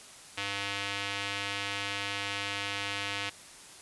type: tone with band-pass filter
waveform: square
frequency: 100.1 Hz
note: G2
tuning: 37 cents sharp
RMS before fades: -35 dBFS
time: 0.37-3.3 s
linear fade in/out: 10 ms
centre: 2800 Hz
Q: 1.5
effects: white hiss -50 dBFS RMS until 3.81 s + resampled to 24000 Hz